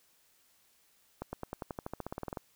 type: accelerating click train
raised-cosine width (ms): 1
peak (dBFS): -23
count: 17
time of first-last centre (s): 1.22-2.372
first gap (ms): 110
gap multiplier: 0.94
effects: white hiss -68 dBFS RMS until 2.55 s